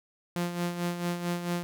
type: tone with tremolo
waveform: sawtooth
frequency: 174.4 Hz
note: F3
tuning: 2 cents flat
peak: -23 dBFS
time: 0.36-1.63 s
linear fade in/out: 0 ms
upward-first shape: sine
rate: 4.5 Hz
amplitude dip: 60%
effects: none